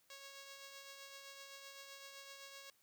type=tone with tremolo; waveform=5% pulse; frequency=551 Hz; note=C#5; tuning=11 cents flat; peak=-39 dBFS; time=0.1-2.7 s; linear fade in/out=2 ms; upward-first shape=triangle; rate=7.8 Hz; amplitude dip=40%; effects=white hiss -74 dBFS RMS until 2.82 s